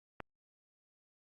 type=click; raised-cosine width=0.5 ms; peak=-25 dBFS; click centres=0.203 s; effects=Opus 48 kbps